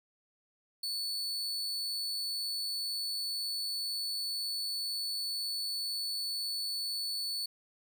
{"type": "tone", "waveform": "40% pulse", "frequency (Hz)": 4449, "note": "C#8", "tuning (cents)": 5, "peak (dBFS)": -32, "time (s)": [0.83, 7.46], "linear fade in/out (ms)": 5, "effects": []}